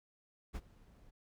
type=noise with ADSR envelope; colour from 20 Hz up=brown; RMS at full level=-39 dBFS; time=0.53-1.11 s; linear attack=29 ms; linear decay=42 ms; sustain=-22 dB; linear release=16 ms; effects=none